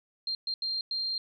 sine tone bursts at uneven times, 4186 Hz, C8, in tune, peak -29 dBFS, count 4, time 0.27-0.35 / 0.47-0.54 / 0.62-0.81 / 0.91-1.18 s, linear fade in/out 2 ms, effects none

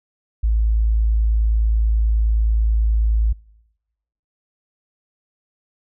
sine tone, 54.7 Hz, A1, 9 cents flat, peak -14 dBFS, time 0.43-3.33 s, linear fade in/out 10 ms, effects noise-tail reverb RT60 1.0 s tail -25 dB re dry

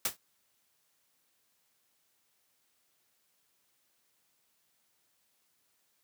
white noise with exponential decay, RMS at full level -25 dBFS, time 0.05-0.17 s, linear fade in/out 5 ms, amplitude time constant 25 ms, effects white hiss -74 dBFS RMS until 6.03 s + high-pass 80 Hz 12 dB/octave

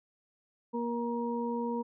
harmonic tone, 236.4 Hz, A#3, 24 cents sharp, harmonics 1 / 2 / 4, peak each -33 / -35 / -37 dBFS, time 0.73-1.83 s, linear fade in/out 20 ms, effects none

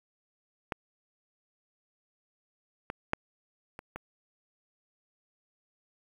clicks, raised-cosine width 0.5 ms, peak -16 / -19 / -11 / -26 / -23 dBFS, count 5, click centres 0.722 / 2.901 / 3.134 / 3.791 / 3.96 s, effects 8-bit

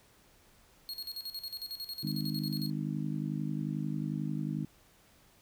45% pulse tone with tremolo, 4298 Hz, C8, 46 cents sharp, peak -36 dBFS, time 0.89-2.7 s, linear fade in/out 0 ms, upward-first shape square, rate 11 Hz, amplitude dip 75%
harmonic tone, 51.2 Hz, G#1, 24 cents flat, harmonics 3 / 4 / 5 / 6, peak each -35 / -37 / -39 / -41 dBFS, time 2.03-4.65 s, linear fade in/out 5 ms
effects pink hiss -63 dBFS RMS until 5.41 s

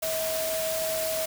sine tone in noise, 641 Hz, E5, 49 cents flat, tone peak -28 dBFS, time 0.02-1.26 s, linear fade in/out 10 ms, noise white, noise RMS -32 dBFS, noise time 0.02-1.26 s, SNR +1 dB, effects none

